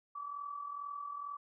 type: tone with amplitude modulation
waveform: sine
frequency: 1151 Hz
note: D6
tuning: 35 cents flat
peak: -37 dBFS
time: 0.15-1.37 s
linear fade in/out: 10 ms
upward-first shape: sine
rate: 42.2 Hz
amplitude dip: 60%
effects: none